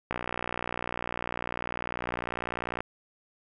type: click train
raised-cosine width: 0.5 ms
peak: -16 dBFS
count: 163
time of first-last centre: 0.11-2.806 s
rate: 60.1 Hz
effects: none